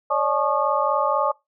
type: tone cluster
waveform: sine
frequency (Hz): 557 / 601 / 859 / 1099 / 1215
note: C#5 / D5 / A5 / C#6 / D#6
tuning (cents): +8 / +40 / -42 / -15 / -42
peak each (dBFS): -25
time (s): 0.1-1.32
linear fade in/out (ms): 10
effects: noise-tail reverb RT60 0.2 s tail -23 dB re dry